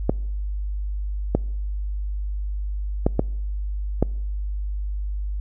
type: clicks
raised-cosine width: 2 ms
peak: -4 dBFS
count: 5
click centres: 0.095 / 1.35 / 3.065 / 3.194 / 4.026 s
effects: noise-tail reverb RT60 0.9 s tail -26 dB re dry + added 50 Hz sine -24 dBFS peak until 5.4 s